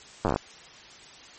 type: slowing click train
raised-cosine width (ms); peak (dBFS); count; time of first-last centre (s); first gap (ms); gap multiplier
1; -10; 9; 0.25-0.361; 9; 1.12
effects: white hiss -48 dBFS RMS until 1.38 s + MP3 32 kbps